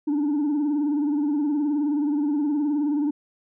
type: tone with vibrato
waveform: sine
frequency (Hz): 293.3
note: D4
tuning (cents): -2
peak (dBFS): -18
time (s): 0.07-3.11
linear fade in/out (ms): 10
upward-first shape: sine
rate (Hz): 19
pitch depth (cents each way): 76
effects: tanh soft clip ceiling -19 dBFS